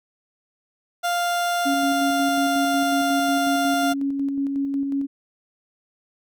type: tone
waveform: 30% pulse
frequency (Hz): 698.5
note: F5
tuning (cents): 0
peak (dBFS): -18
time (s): 1.03-3.94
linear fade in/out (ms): 20
type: tone with tremolo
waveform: sine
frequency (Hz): 277.2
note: C#4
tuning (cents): 0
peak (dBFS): -20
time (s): 1.65-5.07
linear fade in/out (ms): 20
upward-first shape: square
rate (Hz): 5.5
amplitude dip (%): 30
effects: none